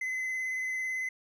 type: tone with vibrato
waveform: triangle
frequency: 2038 Hz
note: C7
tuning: 46 cents flat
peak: -29 dBFS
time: 0.01-1.09 s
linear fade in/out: 5 ms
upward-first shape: triangle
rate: 18 Hz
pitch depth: 21 cents each way
effects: none